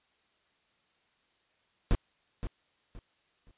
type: noise with echo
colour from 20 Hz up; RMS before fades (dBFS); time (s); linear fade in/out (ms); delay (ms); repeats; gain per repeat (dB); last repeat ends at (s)
brown; -23; 1.91-1.95; 0; 520; 3; -11; 3.51
effects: white hiss -71 dBFS RMS until 3.57 s + resampled to 8000 Hz